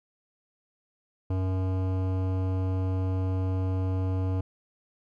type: tone with hard clipping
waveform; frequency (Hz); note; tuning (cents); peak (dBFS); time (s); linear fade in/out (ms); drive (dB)
sine; 93.6; F#2; +20; -27; 1.3-4.41; 5; 16
effects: none